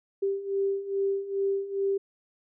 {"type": "beating tone pair", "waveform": "sine", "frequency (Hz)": [392, 394.4], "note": ["G4", "G4"], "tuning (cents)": [0, 11], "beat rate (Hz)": 2.4, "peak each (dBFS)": [-31, -27], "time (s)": [0.22, 1.98], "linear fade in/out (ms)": 10, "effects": []}